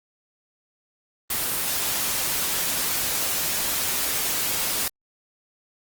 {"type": "noise", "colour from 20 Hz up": "white", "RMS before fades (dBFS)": -25, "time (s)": [1.3, 4.88], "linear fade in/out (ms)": 2, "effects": ["Opus 24 kbps"]}